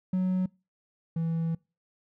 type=tone pair in turn; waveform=triangle; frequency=185 / 164.54 Hz; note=F#3 / E3; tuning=0 / -3 cents; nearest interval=major second; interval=203 cents; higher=first; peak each=-21 / -24 dBFS; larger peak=first; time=0.13-0.46 / 1.16-1.55 s; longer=second; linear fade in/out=5 ms; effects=noise-tail reverb RT60 0.3 s tail -26 dB re dry + tanh soft clip ceiling -17 dBFS